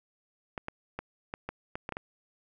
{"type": "clicks", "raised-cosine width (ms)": 0.5, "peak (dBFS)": -20, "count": 9, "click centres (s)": [0.578, 0.684, 0.99, 1.339, 1.49, 1.755, 1.891, 1.923, 1.969], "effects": []}